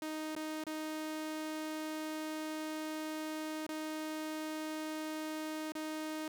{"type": "tone with dropouts", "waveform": "sawtooth", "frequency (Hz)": 311.1, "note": "D#4", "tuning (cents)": 0, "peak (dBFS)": -34, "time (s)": [0.02, 6.28], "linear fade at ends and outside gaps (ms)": 2, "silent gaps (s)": [[0.352, 0.363], [0.639, 0.667], [3.666, 3.69], [5.721, 5.752]], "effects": ["12-bit"]}